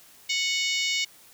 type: harmonic tone with a mistuned harmonic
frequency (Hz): 737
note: F#5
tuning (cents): -7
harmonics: 3 / 4 / 5 / 6 / 7 / 8 / 9 / 10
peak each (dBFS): -28 / -30 / -32 / -34 / -35 / -36 / -37 / -38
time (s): 0.29-1.05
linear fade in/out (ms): 10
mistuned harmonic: 8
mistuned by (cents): -50
effects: white hiss -53 dBFS RMS until 1.33 s